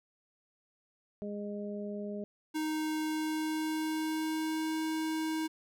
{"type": "harmonic tone", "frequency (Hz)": 205.6, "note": "G#3", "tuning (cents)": -17, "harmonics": [1, 2, 3], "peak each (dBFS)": [-38, -41, -43], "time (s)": [1.22, 2.24], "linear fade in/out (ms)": 0}
{"type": "tone with pitch glide", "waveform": "square", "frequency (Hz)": [311.1, 316.5], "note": ["D#4", "D#4"], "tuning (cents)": [0, 30], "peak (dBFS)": -32, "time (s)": [2.54, 5.48], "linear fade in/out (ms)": 20, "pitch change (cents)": 30, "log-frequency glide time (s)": [3.04, 4.81]}
{"effects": []}